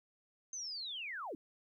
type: linear sweep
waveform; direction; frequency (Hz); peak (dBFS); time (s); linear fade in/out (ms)
sine; down; 6330 to 245.1; -40; 0.53-1.35; 2
effects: 13-bit